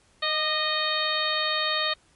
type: harmonic tone with a mistuned harmonic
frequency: 620 Hz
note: D#5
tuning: 6 cents flat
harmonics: 1 / 2 / 3 / 4 / 5 / 6 / 7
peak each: -32 / -30 / -30 / -34 / -33 / -29 / -31 dBFS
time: 0.22-1.94 s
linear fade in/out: 10 ms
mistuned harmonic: 2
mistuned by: -30 cents
effects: pink hiss -61 dBFS RMS until 2.15 s + MP3 48 kbps